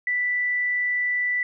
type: tone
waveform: sine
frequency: 1975.5 Hz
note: B6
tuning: in tune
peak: -21 dBFS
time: 0.07-1.43 s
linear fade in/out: 2 ms
effects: none